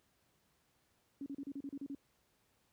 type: tone bursts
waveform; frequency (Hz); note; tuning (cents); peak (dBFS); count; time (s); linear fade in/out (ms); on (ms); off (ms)
sine; 278.9; C#4; +11; -40; 9; 1.21-1.949; 2; 51; 35
effects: pink hiss -75 dBFS RMS until 2.72 s + high-pass 60 Hz 12 dB/octave